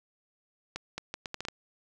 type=accelerating click train; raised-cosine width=0.2 ms; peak=-18 dBFS; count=8; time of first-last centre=0.76-1.485 s; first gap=220 ms; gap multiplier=0.73; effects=none